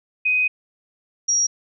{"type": "tone pair in turn", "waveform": "sine", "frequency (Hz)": [2505, 5681], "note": ["D#7", "F8"], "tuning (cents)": [11, 29], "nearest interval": "octave + major second", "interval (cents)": 1418, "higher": "second", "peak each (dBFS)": -16, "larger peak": "neither", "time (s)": [[0.25, 0.48], [1.28, 1.47]], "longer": "first", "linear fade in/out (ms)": 10, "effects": []}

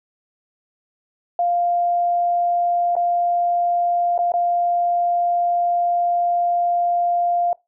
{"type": "tone with dropouts", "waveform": "sine", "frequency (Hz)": 698.5, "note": "F5", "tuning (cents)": 0, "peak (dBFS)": -16, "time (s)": [1.39, 7.53], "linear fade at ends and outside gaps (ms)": 2, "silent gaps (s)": [[2.954, 2.965], [4.179, 4.189], [4.32, 4.338]], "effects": ["noise-tail reverb RT60 0.2 s tail -22 dB re dry"]}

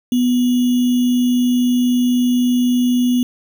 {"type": "tone with sample-and-hold", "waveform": "sine", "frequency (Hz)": 246.9, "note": "B3", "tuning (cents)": 0, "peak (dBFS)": -12, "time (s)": [0.12, 3.23], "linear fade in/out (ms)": 2, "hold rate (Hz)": 3150, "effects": []}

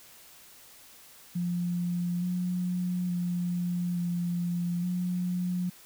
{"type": "tone with pitch steps", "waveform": "sine", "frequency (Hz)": [175.4, 179.6, 176.3, 174.2, 179.4], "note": ["F3", "F3", "F3", "F3", "F3"], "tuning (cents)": [8, 49, 17, -4, 47], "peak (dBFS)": -27, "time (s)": [1.35, 5.7], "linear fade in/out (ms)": 10, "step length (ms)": 870, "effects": ["white hiss -53 dBFS RMS until 5.85 s"]}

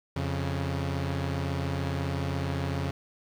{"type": "tone pair together", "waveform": "sawtooth", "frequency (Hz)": [87.31, 138.12], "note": ["F2", "C#3"], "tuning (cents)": [0, -6], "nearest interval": "minor sixth", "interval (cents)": 794, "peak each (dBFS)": -27, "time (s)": [0.16, 2.91], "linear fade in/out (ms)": 5, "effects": ["low-pass 5000 Hz 12 dB/octave", "9-bit"]}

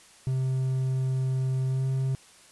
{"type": "tone with pitch glide", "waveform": "triangle", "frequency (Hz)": [130.81, 132.56], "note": ["C3", "C3"], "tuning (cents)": [0, 23], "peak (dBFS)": -22, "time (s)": [0.27, 2.15], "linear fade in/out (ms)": 0, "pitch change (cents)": 23, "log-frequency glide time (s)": [1.67, 1.86], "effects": ["white hiss -54 dBFS RMS until 2.51 s", "resampled to 24000 Hz"]}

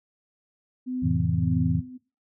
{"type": "tone with tremolo", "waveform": "sine", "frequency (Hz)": 253.6, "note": "B3", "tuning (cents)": 46, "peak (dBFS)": -26, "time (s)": [0.86, 1.98], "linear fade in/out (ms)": 20, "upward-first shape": "sine", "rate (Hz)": 1.7, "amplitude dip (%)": 80}
{"type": "chord", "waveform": "sine", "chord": "F major seventh", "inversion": "none", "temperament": "just", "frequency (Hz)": [87.31, 109.13, 130.96, 163.7], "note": ["F2", "A2", "C3", "E3"], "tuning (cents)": [0, -14, 2, -12], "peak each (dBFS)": [-28, -27, -31, -25], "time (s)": [1.02, 1.81], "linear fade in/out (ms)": 20}
{"effects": ["noise-tail reverb RT60 0.3 s tail -17 dB re dry"]}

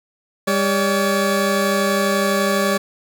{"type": "tone pair together", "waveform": "20% pulse", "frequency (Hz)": [200.1, 568.3], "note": ["G3", "C#5"], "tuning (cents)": [36, 43], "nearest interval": "octave + tritone", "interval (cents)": 1807, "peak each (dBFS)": -14, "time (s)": [0.47, 2.78], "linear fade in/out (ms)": 10, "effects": []}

